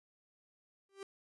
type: tone with exponential growth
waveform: 45% pulse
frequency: 392 Hz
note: G4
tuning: in tune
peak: -40 dBFS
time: 0.89-1.03 s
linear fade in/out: 2 ms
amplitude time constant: 30 ms
effects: resampled to 24000 Hz